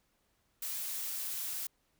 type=noise; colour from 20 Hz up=blue; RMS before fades=-38 dBFS; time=0.62-1.67 s; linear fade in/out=5 ms; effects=pink hiss -75 dBFS RMS until 1.99 s